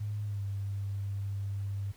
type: tone with pitch glide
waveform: sine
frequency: 104.2 to 99.38 Hz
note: G#2 to G2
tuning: +6 to +24 cents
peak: -32 dBFS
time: 0-1.92 s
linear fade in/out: 10 ms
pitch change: -82 cents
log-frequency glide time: 0.24-0.43 s
effects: pink hiss -60 dBFS RMS until 1.96 s